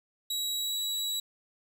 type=tone with pitch glide; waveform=sawtooth; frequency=3876 to 3898 Hz; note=B7 to B7; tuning=-33 to -23 cents; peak=-27 dBFS; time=0.3-1.2 s; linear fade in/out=5 ms; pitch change=+10 cents; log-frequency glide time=0.54-0.78 s; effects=none